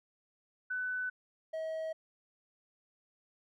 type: tone pair in turn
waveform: sine / triangle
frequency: 1500 / 639.3 Hz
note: F#6 / D#5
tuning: +23 / +47 cents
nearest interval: octave + minor third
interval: 1476 cents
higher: first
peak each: -33 / -33 dBFS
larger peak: neither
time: 0.7-1.1 / 1.53-1.93 s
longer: neither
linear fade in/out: 10 ms
effects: none